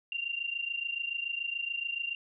sine tone pair together, 2767 / 2794 Hz, F7 / F7, -17 / 0 cents, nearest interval unison, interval 17 cents, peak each -34 / -36 dBFS, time 0.12-2.15 s, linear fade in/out 2 ms, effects none

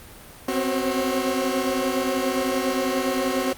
30% pulse tone cluster, 256.4 / 266.4 / 372.9 / 540 Hz, C4 / C4 / F#4 / C#5, -35 / +31 / +14 / -45 cents, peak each -25 dBFS, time 0.48-3.53 s, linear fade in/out 5 ms, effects pink hiss -44 dBFS RMS until 3.57 s + Opus 32 kbps

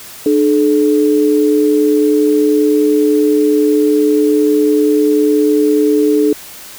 sine tone pair together, 299.7 / 429.8 Hz, D4 / A4, +35 / -41 cents, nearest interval tritone, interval 624 cents, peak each -11 dBFS, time 0.26-6.33 s, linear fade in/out 2 ms, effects white hiss -33 dBFS RMS until 6.78 s

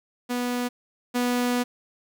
sawtooth tone pair in turn, 245.3 / 245.3 Hz, B3 / B3, -12 / -12 cents, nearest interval unison, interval 0 cents, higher neither, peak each -21 / -18 dBFS, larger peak second, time 0.29-0.69 / 1.14-1.64 s, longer second, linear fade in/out 20 ms, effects 10-bit

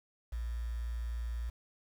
sine tone with quantisation, 58.27 Hz, A#1, in tune, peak -34 dBFS, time 0.32-1.5 s, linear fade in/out 10 ms, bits 9, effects none

